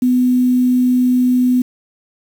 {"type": "tone with quantisation", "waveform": "sine", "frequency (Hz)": 250.3, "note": "B3", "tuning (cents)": 23, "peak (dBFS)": -10, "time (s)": [0.02, 1.62], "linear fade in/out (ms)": 5, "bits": 6, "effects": []}